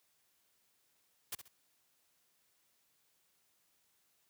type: noise with echo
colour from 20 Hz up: white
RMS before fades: -40 dBFS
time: 1.32-1.35 s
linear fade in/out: 5 ms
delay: 66 ms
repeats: 2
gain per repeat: -10 dB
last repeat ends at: 1.482 s
effects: white hiss -75 dBFS RMS until 4.29 s + high-pass 60 Hz 12 dB/octave